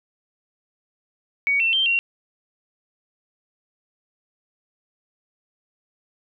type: tone with pitch steps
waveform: sine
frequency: 2249 / 2695 / 3143 / 2748 Hz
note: C#7 / E7 / G7 / F7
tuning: +24 / +38 / +4 / -29 cents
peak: -17 dBFS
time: 1.47-1.99 s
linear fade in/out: 0 ms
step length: 130 ms
effects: none